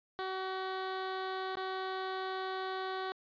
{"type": "tone with dropouts", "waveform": "15% pulse", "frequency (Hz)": 377.7, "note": "F#4", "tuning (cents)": 36, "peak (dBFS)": -29, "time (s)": [0.19, 3.12], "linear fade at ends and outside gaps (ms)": 0, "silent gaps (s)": [1.554, 1.57], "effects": ["resampled to 11025 Hz"]}